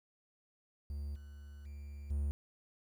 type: tone with level steps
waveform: triangle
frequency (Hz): 71.8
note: D2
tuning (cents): -39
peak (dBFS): -36 / -46 / -42 / -30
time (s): 0.9-2.31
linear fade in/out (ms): 0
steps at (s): 1.15 / 1.65 / 2.1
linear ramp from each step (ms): 10
effects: 11-bit